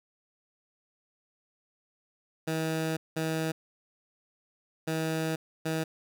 15% pulse tone bursts at uneven times, 160 Hz, D#3, 49 cents sharp, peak -22 dBFS, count 4, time 2.47-2.97 / 3.16-3.52 / 4.87-5.36 / 5.65-5.84 s, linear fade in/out 10 ms, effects none

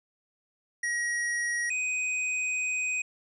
square tone pair in turn, 1900 / 2503 Hz, A#6 / D#7, +33 / +10 cents, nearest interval perfect fourth, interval 477 cents, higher second, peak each -28 dBFS, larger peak neither, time 0.83-1.7 / 1.7-3.02 s, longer second, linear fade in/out 5 ms, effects resampled to 24000 Hz

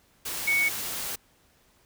sine tone in noise, 2224 Hz, C#7, 5 cents sharp, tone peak -21 dBFS, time 0.47-0.69 s, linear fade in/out 10 ms, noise white, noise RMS -33 dBFS, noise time 0.25-1.16 s, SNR +9 dB, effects pink hiss -63 dBFS RMS until 1.85 s

